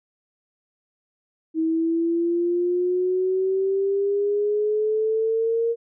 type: exponential sweep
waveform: sine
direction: up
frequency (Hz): 319.5 to 466.2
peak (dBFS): -19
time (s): 1.54-5.76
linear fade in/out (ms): 50
effects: none